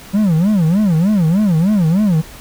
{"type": "tone with vibrato", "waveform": "triangle", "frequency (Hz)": 183.9, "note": "F#3", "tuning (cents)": -10, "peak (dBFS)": -8, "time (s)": [0.13, 2.22], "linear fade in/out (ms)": 20, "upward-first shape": "sine", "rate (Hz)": 3.3, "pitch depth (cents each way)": 280, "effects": ["added 50 Hz sine -42 dBFS peak until 2.4 s", "pink hiss -37 dBFS RMS until 2.4 s"]}